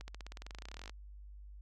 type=accelerating click train; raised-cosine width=0.2 ms; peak=-29 dBFS; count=24; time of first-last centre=0.01-0.896 s; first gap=70 ms; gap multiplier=0.94; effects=added 50 Hz sine -48 dBFS peak until 1.61 s + MP3 96 kbps